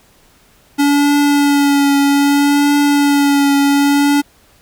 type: tone with vibrato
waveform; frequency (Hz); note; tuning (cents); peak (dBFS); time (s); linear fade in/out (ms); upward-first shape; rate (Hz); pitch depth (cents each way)
square; 284.7; C#4; +46; -10; 0.78-4.22; 20; triangle; 0.63; 25
effects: pink hiss -50 dBFS RMS until 4.61 s